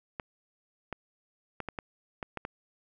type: clicks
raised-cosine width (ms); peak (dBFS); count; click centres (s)
0.5; -20; 8; 0.198 / 0.927 / 1.603 / 1.687 / 1.788 / 2.228 / 2.373 / 2.451
effects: none